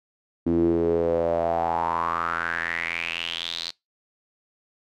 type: tone with band-pass filter sweep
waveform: sawtooth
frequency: 84 Hz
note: E2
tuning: 33 cents sharp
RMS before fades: -25 dBFS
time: 0.46-3.71 s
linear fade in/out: 10 ms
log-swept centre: 290 to 4300 Hz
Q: 6.6
effects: noise-tail reverb RT60 0.2 s tail -24 dB re dry